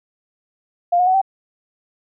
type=tone with pitch steps; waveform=sine; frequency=700 / 723.4 / 747.6 / 772.7 Hz; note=F5 / F#5 / F#5 / G5; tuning=+4 / -39 / +18 / -25 cents; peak=-12 dBFS; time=0.92-1.216 s; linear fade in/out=10 ms; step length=74 ms; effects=none